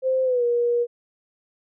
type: tone with pitch glide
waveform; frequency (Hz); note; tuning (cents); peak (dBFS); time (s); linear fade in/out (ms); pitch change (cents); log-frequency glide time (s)
sine; 521 to 477.8; C5 to A#4; -7 to +43; -18; 0.02-0.87; 50; -150; 0.24-0.44
effects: none